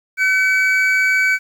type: tone pair together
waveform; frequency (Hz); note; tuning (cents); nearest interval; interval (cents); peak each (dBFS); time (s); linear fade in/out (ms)
triangle; 1519.7 / 2277; F#6 / C#7; +46 / +46; perfect fifth; 700; -14; 0.17-1.39; 50
effects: 8-bit